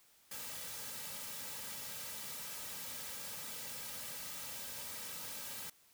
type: noise with comb filter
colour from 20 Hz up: white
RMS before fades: -45 dBFS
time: 0.31-5.7 s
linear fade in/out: 5 ms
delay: 2.8 ms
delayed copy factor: -0.7
effects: white hiss -67 dBFS RMS until 5.93 s